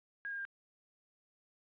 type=tone with pitch steps; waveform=sine; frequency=1634 / 1616.2 / 1598.5 Hz; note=G#6 / G#6 / G6; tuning=-29 / -48 / +33 cents; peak=-38 dBFS; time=0.25-0.451 s; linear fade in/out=0 ms; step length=67 ms; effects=resampled to 8000 Hz + 12-bit